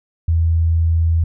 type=tone; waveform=sine; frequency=82.41 Hz; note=E2; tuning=in tune; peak=-12 dBFS; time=0.28-1.24 s; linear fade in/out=5 ms; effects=none